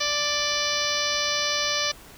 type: harmonic tone with a mistuned harmonic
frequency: 587.3 Hz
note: D5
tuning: in tune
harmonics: 1 / 2 / 3 / 4 / 5 / 6 / 7 / 8 / 9 / 10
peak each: -32 / -32 / -32 / -32 / -32 / -32 / -32 / -32 / -32 / -32 dBFS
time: 0-1.92 s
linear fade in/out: 10 ms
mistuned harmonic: 5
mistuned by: +18 cents
effects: pink hiss -47 dBFS RMS until 2.17 s